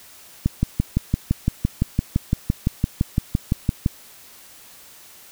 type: click train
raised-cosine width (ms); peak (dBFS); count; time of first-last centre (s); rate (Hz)
5; -5; 21; 0.46-3.861; 5.88
effects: white hiss -46 dBFS RMS until 5.31 s